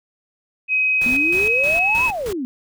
sine tone with pitch glide, 2530 to 2570 Hz, D#7 to E7, +28 to -45 cents, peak -15 dBFS, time 0.68-2.12 s, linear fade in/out 50 ms, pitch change +27 cents, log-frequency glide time 1.28-1.94 s
pink noise with tremolo, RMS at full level -32 dBFS, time 1.01-2.33 s, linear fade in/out 5 ms, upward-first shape square, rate 3.2 Hz, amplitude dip 75%
sine exponential two-way sweep, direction up then down, 235.6 to 1038 to 240.1 Hz, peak -22 dBFS, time 1.06-2.45 s, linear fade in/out 0 ms, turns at 2.05 s
effects none

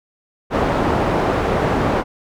white low-pass noise, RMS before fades -18 dBFS, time 0.5-2.04 s, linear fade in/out 50 ms, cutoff 780 Hz, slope 12 dB/octave, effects none

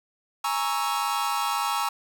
45% pulse chord, A# half-diminished seventh, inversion third, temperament equal, 830.6 / 932.3 / 1108.7 / 1318.5 Hz, G#5 / A#5 / C#6 / E6, 0 / 0 / 0 / 0 cents, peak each -30 dBFS, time 0.44-1.89 s, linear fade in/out 5 ms, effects none

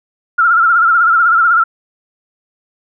sine tone with vibrato, 1369 Hz, F6, 35 cents flat, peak -7 dBFS, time 0.38-1.64 s, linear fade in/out 10 ms, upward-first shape sine, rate 16 Hz, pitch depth 78 cents each way, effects none

